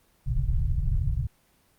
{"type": "low-pass noise", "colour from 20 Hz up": "pink", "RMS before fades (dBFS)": -25, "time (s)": [0.26, 1.27], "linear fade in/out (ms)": 2, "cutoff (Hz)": 150, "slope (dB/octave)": 96, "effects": ["pink hiss -64 dBFS RMS until 1.78 s", "Opus 24 kbps"]}